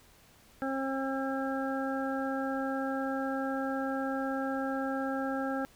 harmonic tone, 268.4 Hz, C4, 44 cents sharp, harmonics 1 / 2 / 3 / 5 / 6, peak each -33 / -36 / -38 / -40 / -41 dBFS, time 0.62-5.65 s, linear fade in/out 0 ms, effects pink hiss -60 dBFS RMS until 5.75 s

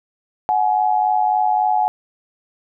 sine tone pair together, 740 / 843.6 Hz, F#5 / G#5, 0 / +27 cents, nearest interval major second, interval 227 cents, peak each -17 / -17 dBFS, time 0.49-1.88 s, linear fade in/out 0 ms, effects none

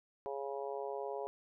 harmonic tone, 138.59 Hz, C#3, in tune, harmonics 3 / 4 / 5 / 6 / 7, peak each -41 / -43 / -45 / -47 / -48 dBFS, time 0.26-1.27 s, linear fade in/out 0 ms, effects none

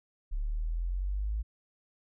sine exponential sweep, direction up, 34.85 to 55 Hz, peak -29 dBFS, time 0.31-1.43 s, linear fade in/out 20 ms, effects none

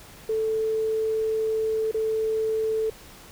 sine tone with dropouts, 440 Hz, A4, in tune, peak -22 dBFS, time 0.29-2.9 s, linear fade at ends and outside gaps 5 ms, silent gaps 1.914-1.943 s, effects pink hiss -47 dBFS RMS until 3.31 s

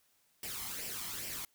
white noise with flanger, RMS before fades -41 dBFS, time 0.43-1.45 s, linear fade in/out 2 ms, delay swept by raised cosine 0.38 to 0.98 ms, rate 2.4 Hz, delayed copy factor +0.6, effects white hiss -72 dBFS RMS until 1.54 s

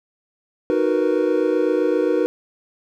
triangle chord, B major seventh, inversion first, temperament equal, 311.1 / 370 / 466.2 / 493.9 Hz, D#4 / F#4 / A#4 / B4, 0 / 0 / 0 / 0 cents, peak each -20 dBFS, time 0.7-2.26 s, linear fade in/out 0 ms, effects none

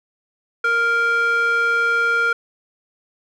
square tone with band-pass filter, 466.2 Hz, A#4, in tune, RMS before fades -18 dBFS, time 0.64-2.33 s, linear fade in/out 5 ms, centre 1600 Hz, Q 7.5, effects none

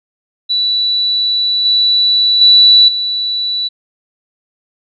sine tone with level steps, 3951 Hz, B7, in tune, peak -11 / -8 / -3 / -14 dBFS, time 0.49-3.69 s, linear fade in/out 20 ms, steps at 1.65 / 2.41 / 2.88 s, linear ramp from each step 5 ms, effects none

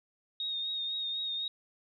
sine tone with vibrato, 3720 Hz, A#7, 4 cents flat, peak -32 dBFS, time 0.4-1.48 s, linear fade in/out 2 ms, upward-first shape triangle, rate 4 Hz, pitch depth 38 cents each way, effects none

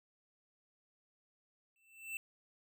square tone with exponential growth, 2667 Hz, E7, 20 cents sharp, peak -37 dBFS, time 1.76-2.17 s, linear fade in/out 1 ms, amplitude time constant 89 ms, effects none

